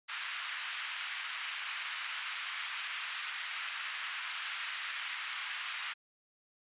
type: band-pass noise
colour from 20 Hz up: white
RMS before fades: -40 dBFS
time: 0.08-5.94 s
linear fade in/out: 20 ms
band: 1200 to 3200 Hz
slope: 24 dB/octave
effects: resampled to 8000 Hz